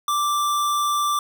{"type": "tone", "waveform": "square", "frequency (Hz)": 1174.7, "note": "D6", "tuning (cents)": 0, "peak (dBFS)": -20, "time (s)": [0.08, 1.19], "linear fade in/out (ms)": 2, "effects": []}